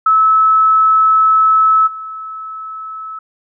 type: tone with level steps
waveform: sine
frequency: 1300 Hz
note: E6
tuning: 24 cents flat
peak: -7 / -24 dBFS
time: 0.06-3.19 s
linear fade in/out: 5 ms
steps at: 1.86 s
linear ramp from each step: 20 ms
effects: none